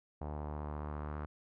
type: tone with low-pass filter sweep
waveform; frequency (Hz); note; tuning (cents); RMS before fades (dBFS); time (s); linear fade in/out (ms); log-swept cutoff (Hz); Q
sawtooth; 74.7; D2; +30; -41; 0.21-1.26; 5; 830 to 1300; 2.4
effects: none